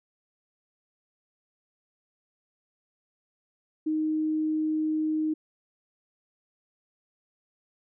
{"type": "tone", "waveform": "sine", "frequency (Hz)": 311.1, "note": "D#4", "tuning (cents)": 0, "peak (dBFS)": -24, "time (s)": [3.86, 5.34], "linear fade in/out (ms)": 10, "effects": []}